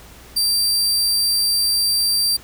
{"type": "tone", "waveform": "sawtooth", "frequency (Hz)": 4699, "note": "D8", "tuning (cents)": 0, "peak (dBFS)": -13, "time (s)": [0.36, 2.37], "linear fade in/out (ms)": 10, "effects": ["added 60 Hz sine -46 dBFS peak until 2.43 s", "pink hiss -44 dBFS RMS until 2.43 s"]}